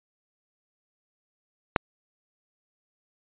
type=click; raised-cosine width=0.5 ms; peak=-4 dBFS; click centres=1.762 s; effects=resampled to 8000 Hz